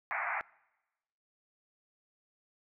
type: band-pass noise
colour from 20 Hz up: white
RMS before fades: -35 dBFS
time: 0.11-0.41 s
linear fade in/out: 0 ms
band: 650 to 2300 Hz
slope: 96 dB/octave
effects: noise-tail reverb RT60 1.0 s tail -24 dB re dry